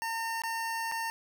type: tone with dropouts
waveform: 25% pulse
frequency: 910 Hz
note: A#5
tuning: 42 cents flat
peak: -28 dBFS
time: 0.02-1.1 s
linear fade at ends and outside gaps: 0 ms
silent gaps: 0.419-0.436 / 0.915-0.921 s
effects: none